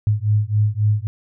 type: beating tone pair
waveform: sine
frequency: 103.83 / 107.53 Hz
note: G#2 / A2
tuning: 0 / -39 cents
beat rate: 3.7 Hz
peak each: -18 dBFS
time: 0.07-1.07 s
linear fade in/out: 0 ms
effects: none